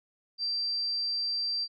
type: tone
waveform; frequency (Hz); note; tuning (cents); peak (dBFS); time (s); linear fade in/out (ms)
sine; 4700; D8; +1; -28; 0.38-1.68; 50
effects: none